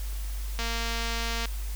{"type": "click train", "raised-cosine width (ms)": 0.2, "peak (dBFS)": -15, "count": 201, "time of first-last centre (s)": [0.59, 1.456], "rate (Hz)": 231, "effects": ["added 50 Hz sine -30 dBFS peak until 1.75 s", "white hiss -45 dBFS RMS until 1.75 s"]}